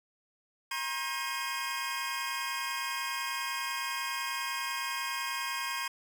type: tone cluster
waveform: 25% pulse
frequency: 950 / 1076 / 1599 / 2506 Hz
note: A#5 / C6 / G6 / D#7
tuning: +33 / +48 / +34 / +12 cents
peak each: -36 / -33 / -35 / -35 dBFS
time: 0.71-5.88 s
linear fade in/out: 5 ms
effects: none